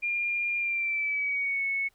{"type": "tone with pitch glide", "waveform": "sine", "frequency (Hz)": [2405, 2205], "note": ["D7", "C#7"], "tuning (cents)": [41, -10], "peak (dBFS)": -26, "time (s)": [0.02, 1.89], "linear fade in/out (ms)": 20, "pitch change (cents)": -151, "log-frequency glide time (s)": [0.56, 1.64], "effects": ["pink hiss -68 dBFS RMS until 1.94 s"]}